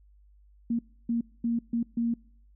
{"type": "tone bursts at uneven times", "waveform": "sine", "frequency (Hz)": 233.4, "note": "A#3", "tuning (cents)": 2, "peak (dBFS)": -24, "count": 5, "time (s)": [[0.7, 0.79], [1.09, 1.21], [1.44, 1.59], [1.73, 1.83], [1.97, 2.14]], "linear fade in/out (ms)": 5, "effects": ["noise-tail reverb RT60 0.6 s tail -25 dB re dry", "added 50 Hz sine -55 dBFS peak until 2.55 s"]}